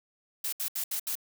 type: noise bursts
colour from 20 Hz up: blue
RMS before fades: -32 dBFS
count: 5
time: 0.44-1.154 s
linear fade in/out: 5 ms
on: 86 ms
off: 71 ms
effects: none